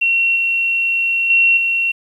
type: tone with level steps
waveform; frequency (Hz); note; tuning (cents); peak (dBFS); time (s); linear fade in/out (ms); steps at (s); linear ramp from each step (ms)
sine; 2729; F7; -41; -12 / -14 / -9 / -14; 0.01-1.92; 10; 0.36 / 1.3 / 1.57; 2
effects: 8-bit